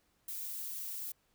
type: noise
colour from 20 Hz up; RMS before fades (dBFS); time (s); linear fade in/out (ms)
violet; -41; 0.28-1.12; 5
effects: pink hiss -74 dBFS RMS until 1.34 s